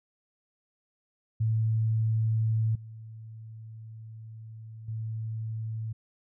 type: tone with level steps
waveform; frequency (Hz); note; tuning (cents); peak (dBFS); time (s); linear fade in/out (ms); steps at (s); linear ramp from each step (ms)
sine; 111; A2; +16; -23 / -41 / -31; 1.4-5.93; 10; 2.75 / 4.88; 5
effects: none